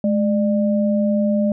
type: tone pair together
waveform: sine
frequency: 211.3 / 597.6 Hz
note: G#3 / D5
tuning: +30 / +30 cents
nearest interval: octave + tritone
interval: 1800 cents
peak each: -16 / -21 dBFS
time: 0.04-1.52 s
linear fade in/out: 2 ms
effects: none